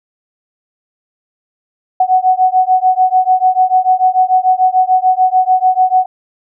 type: beating tone pair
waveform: sine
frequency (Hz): 740 / 746.8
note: F#5 / F#5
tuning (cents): 0 / +16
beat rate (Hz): 6.8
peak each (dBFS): -11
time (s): 2-6.06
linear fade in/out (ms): 5
effects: none